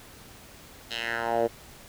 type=tone with band-pass filter sweep; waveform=10% pulse; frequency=116.54 Hz; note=A#2; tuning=in tune; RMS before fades=-28 dBFS; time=0.9-1.48 s; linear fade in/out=20 ms; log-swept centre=3800 to 460 Hz; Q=2.7; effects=pink hiss -49 dBFS RMS until 1.88 s